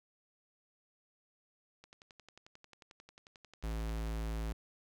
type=click train; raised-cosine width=0.2 ms; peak=-37 dBFS; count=26; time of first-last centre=1.84-4.072 s; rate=11.2 Hz
type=tone; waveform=square; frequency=55 Hz; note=A1; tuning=in tune; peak=-36 dBFS; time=3.63-4.53 s; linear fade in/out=10 ms
effects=none